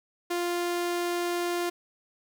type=tone; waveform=sawtooth; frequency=349.2 Hz; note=F4; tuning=in tune; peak=-23 dBFS; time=0.3-1.7 s; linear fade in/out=10 ms; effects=none